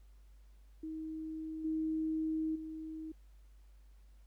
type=tone with level steps; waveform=sine; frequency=316.2 Hz; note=D#4; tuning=28 cents sharp; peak=-39 / -32 / -41 dBFS; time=0.83-3.12 s; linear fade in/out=5 ms; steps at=1.64 / 2.55 s; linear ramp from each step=10 ms; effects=added 50 Hz sine -56 dBFS peak until 4.26 s + pink hiss -75 dBFS RMS until 4.26 s